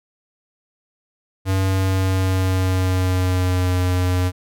square tone with pitch glide, 95.4 to 90.78 Hz, G2 to F#2, -47 to -32 cents, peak -17 dBFS, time 1.45-4.32 s, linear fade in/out 50 ms, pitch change -85 cents, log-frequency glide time 1.65-3.76 s, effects none

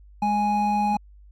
triangle tone pair together, 207.3 / 830.6 Hz, G#3 / G#5, -3 / 0 cents, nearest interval 2 octaves, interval 2403 cents, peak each -23 / -19 dBFS, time 0.22-0.97 s, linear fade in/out 5 ms, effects added 50 Hz sine -46 dBFS peak until 1.31 s + AAC 48 kbps

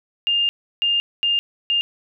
sine tone bursts at uneven times, 2811 Hz, F7, 11 cents sharp, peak -16 dBFS, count 4, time 0.27-0.49 / 0.82-1 / 1.23-1.39 / 1.7-1.81 s, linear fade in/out 0 ms, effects none

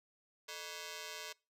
5% pulse ring-modulated tone, 525 Hz, C5, 6 cents sharp, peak -29 dBFS, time 0.48-1.33 s, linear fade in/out 10 ms, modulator 84.5 Hz, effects noise-tail reverb RT60 0.3 s tail -24 dB re dry + resampled to 32000 Hz

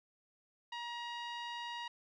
sawtooth tone with low-pass filter, 950 Hz, A#5, 33 cents sharp, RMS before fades -43 dBFS, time 0.72-1.88 s, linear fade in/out 5 ms, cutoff 3600 Hz, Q 1.9, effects none

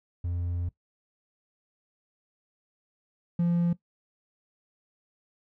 triangle tone pair in turn, 87.31 / 172.22 Hz, F2 / F3, 0 / -24 cents, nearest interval octave, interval 1176 cents, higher second, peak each -26 / -19 dBFS, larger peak second, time 0.24-0.69 / 3.39-3.73 s, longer first, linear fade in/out 5 ms, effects noise-tail reverb RT60 0.1 s tail -18 dB re dry + tanh soft clip ceiling -16 dBFS

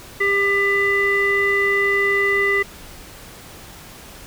square tone with low-pass filter, 398.6 Hz, G4, 29 cents sharp, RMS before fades -18 dBFS, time 0.2-2.63 s, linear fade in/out 10 ms, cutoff 2000 Hz, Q 7.8, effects pink hiss -40 dBFS RMS until 4.26 s

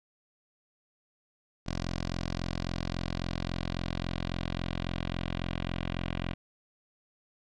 10% pulse tone with low-pass filter sweep, 43.65 Hz, F1, in tune, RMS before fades -34 dBFS, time 1.66-6.34 s, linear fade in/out 10 ms, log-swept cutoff 5300 to 3000 Hz, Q 2.2, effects none

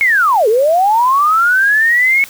sine linear two-way sweep, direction down then up, 2217 to 410 to 2217 Hz, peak -8 dBFS, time 0.01-2.24 s, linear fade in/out 0 ms, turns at 0.48 s, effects white hiss -35 dBFS RMS until 2.29 s

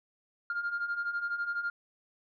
sine beating tone pair, 1396.9 / 1408.9 Hz, F6 / F6, 0 / +15 cents, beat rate 12 Hz, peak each -36 / -31 dBFS, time 0.5-1.7 s, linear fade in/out 2 ms, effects tanh soft clip ceiling -26 dBFS

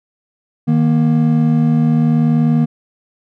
triangle tone pair together, 155.56 / 236.2 Hz, D#3 / A#3, 0 / +23 cents, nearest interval perfect fifth, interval 723 cents, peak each -11 dBFS, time 0.67-2.66 s, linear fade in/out 20 ms, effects none

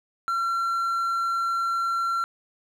triangle tone, 1362 Hz, F6, 44 cents flat, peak -21 dBFS, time 0.28-2.24 s, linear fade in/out 0 ms, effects none

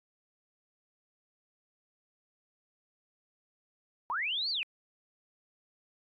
sine linear two-way sweep, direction up then down, 880 to 4699 to 2381 Hz, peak -30 dBFS, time 4.1-4.63 s, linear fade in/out 0 ms, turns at 4.5 s, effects AAC 32 kbps

